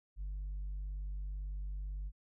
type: tone with tanh clipping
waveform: sine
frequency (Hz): 49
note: G1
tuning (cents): 0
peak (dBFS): -38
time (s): 0.16-2.12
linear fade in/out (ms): 50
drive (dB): 1
effects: none